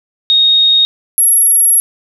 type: tone pair in turn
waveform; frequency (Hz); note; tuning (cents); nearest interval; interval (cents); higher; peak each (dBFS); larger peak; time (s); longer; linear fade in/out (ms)
sine; 3729 / 11239; A#7 / F9; 0 / +10; octave + perfect fifth; 1910; second; -6; neither; 0.3-0.85 / 1.18-1.8; second; 0
effects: none